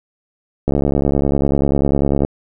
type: click train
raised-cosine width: 2 ms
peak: -3 dBFS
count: 111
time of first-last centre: 0.68-2.249 s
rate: 70.1 Hz
effects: none